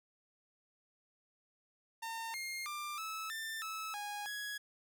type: tone with pitch steps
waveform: sawtooth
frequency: 909 / 2128 / 1189 / 1303 / 1786 / 1302 / 825 / 1670 Hz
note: A#5 / C7 / D6 / E6 / A6 / E6 / G#5 / G#6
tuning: -44 / +29 / +21 / -20 / +25 / -22 / -12 / +9 cents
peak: -36 dBFS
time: 2.02-4.58 s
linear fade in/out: 10 ms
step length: 320 ms
effects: none